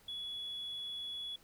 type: tone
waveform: sine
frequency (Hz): 3387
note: G#7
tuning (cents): +33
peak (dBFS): -38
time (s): 0.08-1.36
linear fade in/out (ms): 5
effects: tanh soft clip ceiling -36 dBFS + pink hiss -64 dBFS RMS until 1.43 s